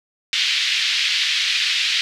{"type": "band-pass noise", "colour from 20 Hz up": "white", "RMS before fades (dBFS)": -20, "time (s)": [0.33, 2.01], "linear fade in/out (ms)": 0, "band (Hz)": [2100, 4200], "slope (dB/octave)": 24, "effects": []}